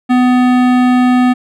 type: tone with hard clipping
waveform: sine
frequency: 250 Hz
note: B3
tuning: 21 cents sharp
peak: -9 dBFS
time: 0.09-1.34 s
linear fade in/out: 20 ms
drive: 17 dB
effects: none